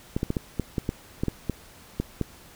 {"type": "clicks", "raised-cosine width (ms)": 3, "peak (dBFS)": -12, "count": 12, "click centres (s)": [0.165, 0.231, 0.304, 0.368, 0.597, 0.782, 0.891, 1.235, 1.283, 1.497, 2, 2.213], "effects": ["pink hiss -50 dBFS RMS until 2.55 s"]}